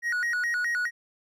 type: tone with vibrato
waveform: triangle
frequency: 1661.2 Hz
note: G#6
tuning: in tune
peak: -23 dBFS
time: 0.02-0.91 s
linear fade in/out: 50 ms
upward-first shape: square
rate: 4.8 Hz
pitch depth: 220 cents each way
effects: none